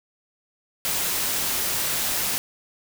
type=noise; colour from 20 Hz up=white; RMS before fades=-25 dBFS; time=0.85-2.38 s; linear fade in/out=0 ms; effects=none